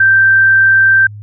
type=tone; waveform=sine; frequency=1566 Hz; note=G6; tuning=2 cents flat; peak=-5 dBFS; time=0-1.07 s; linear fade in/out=5 ms; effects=added 104 Hz sine -27 dBFS peak until 1.22 s